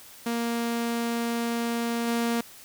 sawtooth tone with level steps, 233.8 Hz, A#3, 5 cents sharp, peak -22 / -20 dBFS, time 0.26-2.41 s, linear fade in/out 5 ms, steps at 2.07 s, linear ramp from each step 10 ms, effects white hiss -48 dBFS RMS until 2.64 s

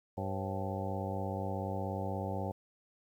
harmonic tone with a mistuned harmonic, 96.6 Hz, G2, 25 cents flat, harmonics 1 / 2 / 3 / 4 / 5 / 6 / 7 / 8 / 9, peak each -38 / -41 / -45 / -45 / -45 / -42 / -46 / -43 / -45 dBFS, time 0.17-2.52 s, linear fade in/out 10 ms, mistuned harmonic 6, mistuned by -100 cents, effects 11-bit

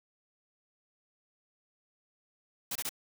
white noise bursts, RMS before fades -35 dBFS, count 3, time 2.71-2.893 s, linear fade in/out 5 ms, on 45 ms, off 24 ms, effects none

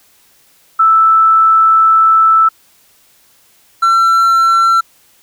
sine / triangle tone pair in turn, 1318.5 / 1349.3 Hz, E6 / E6, 0 / +40 cents, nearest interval unison, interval 40 cents, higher second, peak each -5 dBFS, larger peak neither, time 0.79-2.49 / 3.82-4.81 s, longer first, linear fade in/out 10 ms, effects white hiss -50 dBFS RMS until 5.22 s

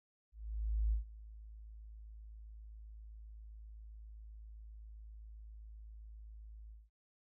sine tone with ADSR envelope, 53.8 Hz, A1, 38 cents flat, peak -29 dBFS, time 0.32-6.9 s, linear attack 600 ms, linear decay 120 ms, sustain -20 dB, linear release 190 ms, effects none

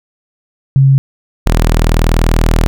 sine / sawtooth tone pair in turn, 135.7 / 40.34 Hz, C#3 / E1, -36 / -37 cents, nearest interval octave + major sixth, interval 2101 cents, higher first, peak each -4 dBFS, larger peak neither, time 0.76-0.98 / 1.46-2.67 s, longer second, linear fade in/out 0 ms, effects none

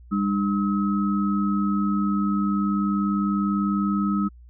sine tone cluster, 200.5 / 300.8 / 1281 Hz, G3 / D4 / E6, +39 / +42 / -50 cents, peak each -21 / -28 / -29 dBFS, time 0.11-4.29 s, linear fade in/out 20 ms, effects added 60 Hz sine -44 dBFS peak until 4.49 s

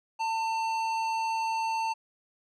sine tone with tanh clipping, 897 Hz, A5, 33 cents sharp, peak -29 dBFS, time 0.19-1.94 s, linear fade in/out 20 ms, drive 14 dB, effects none

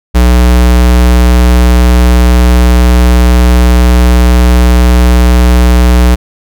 square tone, 61 Hz, B1, 21 cents flat, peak -3 dBFS, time 0.14-6.16 s, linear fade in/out 20 ms, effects none

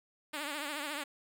5% pulse tone with vibrato, 293.7 Hz, D4, in tune, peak -25 dBFS, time 0.33-1.04 s, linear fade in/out 10 ms, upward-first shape triangle, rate 14 Hz, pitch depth 110 cents each way, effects none

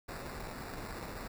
pink noise with sample-and-hold, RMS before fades -43 dBFS, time 0.08-1.28 s, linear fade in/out 10 ms, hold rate 3150 Hz, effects none

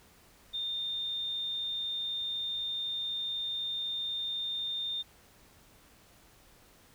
sine tone, 3626 Hz, A#7, 49 cents flat, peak -32 dBFS, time 0.53-5.03 s, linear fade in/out 20 ms, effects pink hiss -60 dBFS RMS until 6.94 s

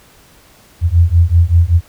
sine beating tone pair, 82.7 / 87.9 Hz, E2 / F2, +6 / +12 cents, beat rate 5.2 Hz, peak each -10 dBFS, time 0.81-1.81 s, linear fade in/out 50 ms, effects pink hiss -46 dBFS RMS until 1.88 s

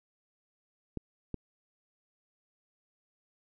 clicks, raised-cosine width 3 ms, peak -22 dBFS, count 2, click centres 0.973 / 1.343 s, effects none

